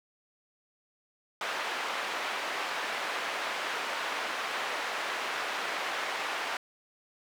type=band-pass noise; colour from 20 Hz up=white; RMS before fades=-34 dBFS; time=1.41-6.57 s; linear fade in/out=2 ms; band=520 to 2100 Hz; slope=12 dB/octave; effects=none